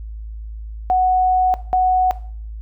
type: tone bursts at uneven times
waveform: sine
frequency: 740 Hz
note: F#5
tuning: in tune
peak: -12 dBFS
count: 2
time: 0.9-1.54 / 1.73-2.11 s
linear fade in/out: 0 ms
effects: noise-tail reverb RT60 0.5 s tail -17 dB re dry + added 54 Hz sine -28 dBFS peak until 2.61 s